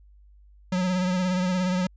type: tone with vibrato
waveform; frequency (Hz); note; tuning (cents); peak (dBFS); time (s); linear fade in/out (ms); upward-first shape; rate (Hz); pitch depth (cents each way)
square; 183; F#3; -19; -23; 0.72-1.87; 5; triangle; 17; 47
effects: added 50 Hz sine -50 dBFS peak until 1.96 s + resampled to 16000 Hz